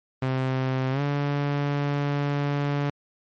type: tone with pitch glide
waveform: sawtooth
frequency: 130.81 to 143.48 Hz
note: C3 to D3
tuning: 0 to -40 cents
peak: -19 dBFS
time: 0.22-2.9 s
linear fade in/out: 5 ms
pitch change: +160 cents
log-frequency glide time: 0.91-1.01 s
effects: low-pass 3000 Hz 12 dB/octave + MP3 48 kbps